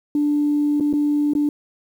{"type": "tone with dropouts", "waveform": "sine", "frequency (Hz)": 293.7, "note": "D4", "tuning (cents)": 0, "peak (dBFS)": -15, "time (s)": [0.15, 1.49], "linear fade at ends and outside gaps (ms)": 2, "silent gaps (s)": [[0.8, 0.807], [0.929, 0.936], [1.335, 1.351]], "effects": ["tanh soft clip ceiling -11 dBFS", "8-bit"]}